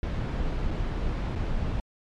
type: noise with dropouts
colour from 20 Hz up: brown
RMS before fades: -28 dBFS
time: 0.03-1.8 s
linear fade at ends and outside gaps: 1 ms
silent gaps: 0.707-0.711 / 1.353-1.358 s
effects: low-pass 4000 Hz 12 dB/octave + MP3 96 kbps